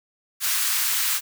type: high-pass noise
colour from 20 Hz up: white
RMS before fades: -23 dBFS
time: 0.4-1.21 s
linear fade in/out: 50 ms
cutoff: 1100 Hz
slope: 24 dB/octave
effects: none